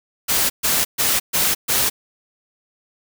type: noise bursts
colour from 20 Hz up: white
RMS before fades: -18 dBFS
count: 5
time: 0.28-1.9 s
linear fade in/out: 20 ms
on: 220 ms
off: 130 ms
effects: none